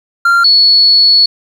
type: tone pair in turn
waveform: triangle / sine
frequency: 1386 / 4400 Hz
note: F6 / C#8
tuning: -14 / -14 cents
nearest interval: octave + minor sixth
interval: 2000 cents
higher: second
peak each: -4 dBFS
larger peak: neither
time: 0.25-0.44 / 0.44-1.26 s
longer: second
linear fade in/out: 5 ms
effects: 7-bit